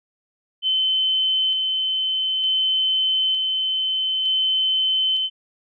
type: tone with tremolo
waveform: sine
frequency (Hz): 3063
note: G7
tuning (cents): -41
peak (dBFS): -17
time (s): 0.62-5.3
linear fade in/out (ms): 50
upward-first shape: square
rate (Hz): 0.55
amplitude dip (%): 25
effects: none